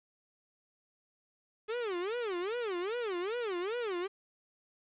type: tone with vibrato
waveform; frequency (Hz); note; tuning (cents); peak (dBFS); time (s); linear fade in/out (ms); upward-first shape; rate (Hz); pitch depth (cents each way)
45% pulse; 412.2; G#4; -13; -33; 1.68-4.08; 20; sine; 2.5; 300
effects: resampled to 8000 Hz + 10-bit